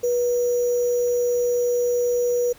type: tone with sample-and-hold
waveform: sine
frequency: 485.2 Hz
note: B4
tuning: 31 cents flat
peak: -18 dBFS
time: 0.03-2.53 s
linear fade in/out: 10 ms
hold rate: 6300 Hz
effects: pink hiss -50 dBFS RMS until 2.58 s